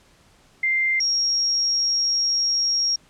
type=tone pair in turn; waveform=sine; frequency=2093 / 5588 Hz; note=C7 / F8; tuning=0 / 0 cents; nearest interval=octave + perfect fourth; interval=1700 cents; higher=second; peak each=-18 dBFS; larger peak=neither; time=0.63-1 / 1-2.96 s; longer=second; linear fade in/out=5 ms; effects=pink hiss -56 dBFS RMS until 3.09 s + low-pass 9000 Hz 12 dB/octave